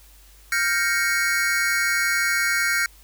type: chord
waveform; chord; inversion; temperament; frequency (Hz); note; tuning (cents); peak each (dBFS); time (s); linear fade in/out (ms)
square; G half-diminished seventh; third; equal; 1396.9 / 1568 / 1864.7 / 2217; F6 / G6 / Bb6 / Db7; 0 / 0 / 0 / 0; -26; 0.52-2.86; 2
effects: added 50 Hz sine -49 dBFS peak until 3.03 s + white hiss -53 dBFS RMS until 3.03 s